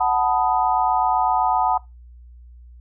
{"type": "chord", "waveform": "sine", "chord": "B dominant seventh", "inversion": "second", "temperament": "equal", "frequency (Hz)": [740, 880, 987.8, 1244.5], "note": ["F#5", "A5", "B5", "D#6"], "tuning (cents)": [0, 0, 0, 0], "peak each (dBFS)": [-20, -21, -23, -26], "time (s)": [0, 1.78], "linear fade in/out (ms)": 10, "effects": ["noise-tail reverb RT60 0.2 s tail -21 dB re dry", "added 60 Hz sine -41 dBFS peak until 2.8 s"]}